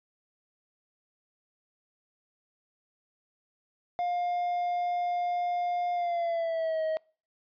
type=tone with pitch glide; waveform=triangle; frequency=707 to 633.5 Hz; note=F5 to D#5; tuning=+21 to +31 cents; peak=-25 dBFS; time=3.99-6.97 s; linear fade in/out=0 ms; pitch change=-190 cents; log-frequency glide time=5.94-6.83 s; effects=noise-tail reverb RT60 0.4 s tail -26 dB re dry + resampled to 11025 Hz